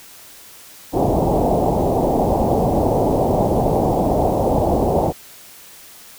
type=low-pass noise; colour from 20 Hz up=white; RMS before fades=-17 dBFS; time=0.92-5.13 s; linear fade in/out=50 ms; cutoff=820 Hz; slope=48 dB/octave; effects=white hiss -42 dBFS RMS until 6.18 s